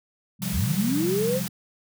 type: chord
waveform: sine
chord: C suspended fourth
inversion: none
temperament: equal with one note detuned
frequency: 130.81 / 174.61 / 198.96 Hz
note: C3 / F3 / G3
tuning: 0 / 0 / +26 cents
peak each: -33 / -30 / -30 dBFS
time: 0.39-1.49 s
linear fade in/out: 50 ms
type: noise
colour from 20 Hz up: white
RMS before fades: -34 dBFS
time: 0.42-1.48 s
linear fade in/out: 0 ms
type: linear sweep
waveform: sine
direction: up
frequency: 46.25 to 539 Hz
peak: -22 dBFS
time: 0.52-1.41 s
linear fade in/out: 50 ms
effects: none